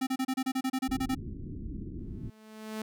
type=tone bursts; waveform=square; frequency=261.6 Hz; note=C4; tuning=in tune; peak=-28 dBFS; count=13; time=0.01-1.15 s; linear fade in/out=10 ms; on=60 ms; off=30 ms
type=low-pass noise; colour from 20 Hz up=pink; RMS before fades=-39 dBFS; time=0.88-2.3 s; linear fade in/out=5 ms; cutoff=350 Hz; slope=48 dB/octave
type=tone with exponential growth; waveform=sawtooth; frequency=217.3 Hz; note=A3; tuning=21 cents flat; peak=-29 dBFS; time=1.99-2.82 s; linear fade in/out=2 ms; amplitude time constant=180 ms
effects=none